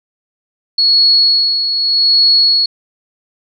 sine tone with tremolo, 4354 Hz, C#8, 32 cents flat, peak -6 dBFS, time 0.78-2.66 s, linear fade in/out 5 ms, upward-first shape sine, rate 0.83 Hz, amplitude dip 55%, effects none

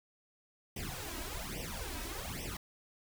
pink noise with flanger, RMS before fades -41 dBFS, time 0.76-2.57 s, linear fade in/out 5 ms, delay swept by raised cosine 0.35 to 3.15 ms, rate 1.2 Hz, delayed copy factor +0.95, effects none

